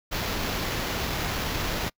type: noise with sample-and-hold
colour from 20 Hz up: pink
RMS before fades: -29 dBFS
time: 0.11-1.9 s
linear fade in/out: 20 ms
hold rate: 8820 Hz
effects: noise-tail reverb RT60 0.1 s tail -26 dB re dry